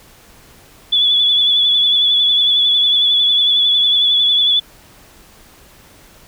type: tone with vibrato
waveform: sine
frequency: 3428 Hz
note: A7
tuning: 46 cents flat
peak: -10 dBFS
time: 0.92-4.6 s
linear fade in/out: 10 ms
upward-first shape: triangle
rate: 11 Hz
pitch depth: 41 cents each way
effects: pink hiss -45 dBFS RMS until 6.27 s